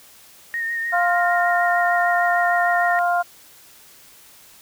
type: tone with vibrato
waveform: sine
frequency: 1847 Hz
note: A#6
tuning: 16 cents flat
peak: -22 dBFS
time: 0.54-2.99 s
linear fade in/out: 0 ms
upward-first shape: sine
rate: 6.6 Hz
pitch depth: 25 cents each way
type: harmonic tone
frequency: 350.7 Hz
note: F4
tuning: 7 cents sharp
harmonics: 2 / 3 / 4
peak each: -18 / -27 / -23 dBFS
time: 0.92-3.23 s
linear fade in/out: 20 ms
effects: white hiss -48 dBFS RMS until 4.61 s